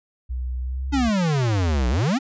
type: tone with pitch glide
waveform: sine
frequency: 62.6 to 66.17 Hz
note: B1 to C2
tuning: +24 to +20 cents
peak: -24 dBFS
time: 0.29-1.1 s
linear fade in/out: 20 ms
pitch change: +96 cents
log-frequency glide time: 0.6-0.86 s
type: exponential two-way sweep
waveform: square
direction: down then up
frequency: 291.4 to 58.27 to 291.4 Hz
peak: -19 dBFS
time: 0.92-2.19 s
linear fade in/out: 20 ms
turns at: 1.89 s
effects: resampled to 16000 Hz